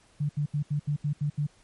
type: tone bursts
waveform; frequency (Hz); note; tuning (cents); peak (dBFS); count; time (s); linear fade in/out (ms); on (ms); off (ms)
sine; 146.83; D3; 0; -24; 8; 0.2-1.469; 10; 93; 75
effects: pink hiss -61 dBFS RMS until 1.63 s + MP3 48 kbps